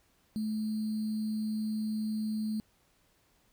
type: tone with sample-and-hold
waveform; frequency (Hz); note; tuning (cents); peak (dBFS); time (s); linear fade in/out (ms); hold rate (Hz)
sine; 216.1; A3; -31; -30; 0.36-2.6; 0; 4410
effects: pink hiss -69 dBFS RMS until 3.52 s